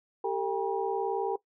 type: tone cluster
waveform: sine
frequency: 391.7 / 451 / 799 / 959 Hz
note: G4 / A4 / G5 / A#5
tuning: -1 / +43 / +33 / +49 cents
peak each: -32 / -31 / -33 / -37 dBFS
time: 0.24-1.36 s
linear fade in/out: 5 ms
effects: noise-tail reverb RT60 0.1 s tail -18 dB re dry